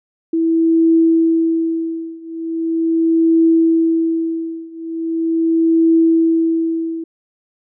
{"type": "tone with tremolo", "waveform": "sine", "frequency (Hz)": 327.9, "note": "E4", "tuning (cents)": -9, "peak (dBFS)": -8, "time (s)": [0.33, 7.04], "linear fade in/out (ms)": 5, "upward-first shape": "triangle", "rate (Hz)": 0.4, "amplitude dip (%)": 95, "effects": []}